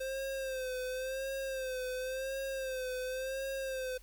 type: tone with vibrato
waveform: square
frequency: 523.3 Hz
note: C5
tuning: in tune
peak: -36 dBFS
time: 0-3.98 s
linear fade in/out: 10 ms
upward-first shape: sine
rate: 0.93 Hz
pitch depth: 54 cents each way
effects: added 45 Hz sine -54 dBFS peak until 4.02 s + white hiss -63 dBFS RMS until 4.02 s